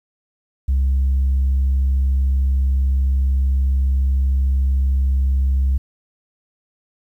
sine tone, 66.8 Hz, C2, 36 cents sharp, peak -12 dBFS, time 0.68-5.78 s, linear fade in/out 10 ms, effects tanh soft clip ceiling -12 dBFS + 9-bit

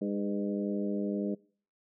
harmonic tone with a mistuned harmonic, 101.7 Hz, G#2, 36 cents flat, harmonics 2 / 3 / 4 / 5 / 6, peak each -32 / -36 / -38 / -40 / -42 dBFS, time 0.01-1.35 s, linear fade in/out 10 ms, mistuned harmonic 5, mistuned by -31 cents, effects noise-tail reverb RT60 0.5 s tail -25 dB re dry

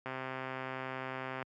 click train, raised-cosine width 0.5 ms, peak -24 dBFS, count 180, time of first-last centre 0.06-1.426 s, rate 131 Hz, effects high-pass 100 Hz 12 dB/octave

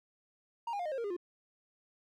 triangle tone with pitch steps, 932.3 / 811.6 / 706.6 / 615.1 / 535.5 / 466.1 / 405.8 / 353.3 Hz, A#5 / G#5 / F5 / D#5 / C5 / A#4 / G#4 / F4, 0 / -40 / +20 / -20 / +40 / 0 / -40 / +20 cents, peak -32 dBFS, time 0.67-1.166 s, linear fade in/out 5 ms, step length 62 ms, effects none

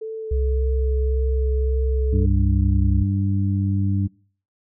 sine tone with vibrato, 438 Hz, A4, 8 cents flat, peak -27 dBFS, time 0.01-2.26 s, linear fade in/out 10 ms, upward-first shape sine, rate 1.8 Hz, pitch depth 20 cents each way
sine tone with pitch glide, 65.9 to 67.67 Hz, C2 to C#2, +13 to -41 cents, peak -18 dBFS, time 0.31-3.03 s, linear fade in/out 5 ms, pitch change +46 cents, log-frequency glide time 2.39-2.86 s
harmonic tone, 98 Hz, G2, in tune, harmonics 1 / 2 / 3, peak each -19 / -25 / -29 dBFS, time 2.12-4.08 s, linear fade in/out 20 ms
effects noise-tail reverb RT60 0.5 s tail -25 dB re dry

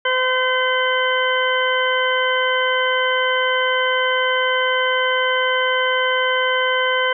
harmonic tone, 512 Hz, C5, 38 cents flat, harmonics 1 / 2 / 3 / 4 / 6, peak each -21 / -22 / -21 / -24 / -24 dBFS, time 0.05-7.13 s, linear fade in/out 5 ms, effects none

